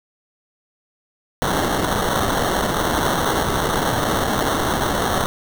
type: noise with sample-and-hold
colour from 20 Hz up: violet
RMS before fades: -20 dBFS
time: 1.42-5.26 s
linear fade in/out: 0 ms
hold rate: 2450 Hz
effects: none